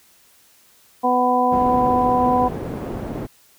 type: harmonic tone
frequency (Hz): 249.2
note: B3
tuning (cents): +16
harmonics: 1 / 2 / 3 / 4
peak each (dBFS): -22 / -22 / -18 / -20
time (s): 1.03-2.49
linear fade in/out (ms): 20
type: low-pass noise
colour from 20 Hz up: white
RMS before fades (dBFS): -28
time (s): 1.51-3.27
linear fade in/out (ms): 20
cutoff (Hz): 410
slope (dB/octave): 12
effects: white hiss -54 dBFS RMS until 3.58 s